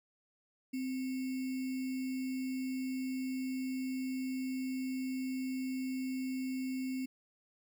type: tone with sample-and-hold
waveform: sine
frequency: 260 Hz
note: C4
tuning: 11 cents flat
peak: -34 dBFS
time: 0.73-7.06 s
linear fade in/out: 10 ms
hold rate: 2450 Hz
effects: none